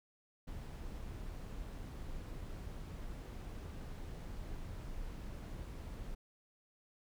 brown noise, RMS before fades -45 dBFS, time 0.47-6.15 s, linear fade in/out 10 ms, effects none

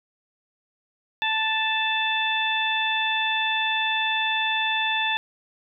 harmonic tone, 880 Hz, A5, in tune, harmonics 1 / 2 / 3 / 4, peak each -27 / -27 / -27 / -27 dBFS, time 1.22-5.17 s, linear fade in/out 0 ms, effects none

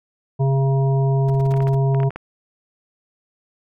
harmonic tone, 135.6 Hz, C#3, 38 cents flat, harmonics 1 / 3 / 5 / 7, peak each -15 / -25 / -29 / -32 dBFS, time 0.39-2.1 s, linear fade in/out 20 ms
brown noise bursts, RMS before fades -32 dBFS, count 9, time 1.28-1.75 s, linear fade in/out 5 ms, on 22 ms, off 34 ms
clicks, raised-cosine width 0.5 ms, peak -17 dBFS, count 8, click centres 1.54 / 1.605 / 1.671 / 1.947 / 2.002 / 2.032 / 2.106 / 2.16 s
effects none

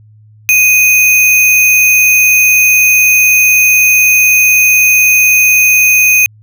sine tone with sample-and-hold, 2492 Hz, D#7, 2 cents sharp, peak -4 dBFS, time 0.49-6.26 s, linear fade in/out 0 ms, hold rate 8820 Hz, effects added 107 Hz sine -38 dBFS peak until 6.42 s

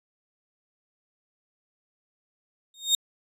30% pulse tone with exponential growth, 3700 Hz, A#7, 14 cents flat, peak -13 dBFS, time 2.74-2.95 s, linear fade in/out 2 ms, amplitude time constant 44 ms, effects resampled to 32000 Hz

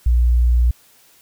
sine tone, 59.9 Hz, A#1, 48 cents sharp, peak -10 dBFS, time 0.06-0.71 s, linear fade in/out 5 ms, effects tanh soft clip ceiling -7 dBFS + white hiss -52 dBFS RMS until 1.21 s

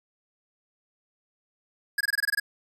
square tone bursts, 1661.2 Hz, G#6, in tune, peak -23 dBFS, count 9, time 1.98-2.399 s, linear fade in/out 5 ms, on 27 ms, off 22 ms, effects resampled to 32000 Hz

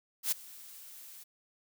blue noise with ADSR envelope, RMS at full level -28 dBFS, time 0.23-1.24 s, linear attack 88 ms, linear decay 10 ms, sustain -22 dB, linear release 14 ms, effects none

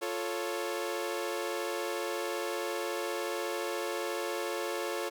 sawtooth chord, F augmented, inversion none, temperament equal, 349.2 / 440 / 554.4 Hz, F4 / A4 / C#5, 0 / 0 / 0 cents, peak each -33 dBFS, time 0.01-5.1 s, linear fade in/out 20 ms, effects none

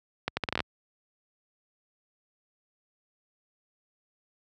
accelerating click train, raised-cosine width 0.3 ms, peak -11 dBFS, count 9, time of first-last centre 0.28-0.604 s, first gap 90 ms, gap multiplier 0.75, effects high-pass 60 Hz 12 dB/octave

